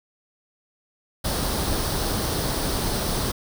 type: noise with comb filter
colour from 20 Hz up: pink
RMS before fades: -25 dBFS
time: 1.24-3.32 s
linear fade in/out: 10 ms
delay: 0.21 ms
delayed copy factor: +0.5
effects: none